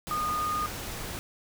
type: tone in noise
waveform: sine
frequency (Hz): 1227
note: D#6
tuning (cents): -25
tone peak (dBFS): -27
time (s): 0.11-0.66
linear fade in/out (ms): 0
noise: pink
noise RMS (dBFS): -37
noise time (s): 0.07-1.19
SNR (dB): +7
effects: none